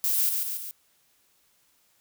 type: noise with echo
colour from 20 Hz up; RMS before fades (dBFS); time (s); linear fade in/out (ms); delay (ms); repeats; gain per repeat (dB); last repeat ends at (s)
violet; -25; 0.04-0.29; 0; 140; 3; -4; 0.71
effects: white hiss -66 dBFS RMS until 2 s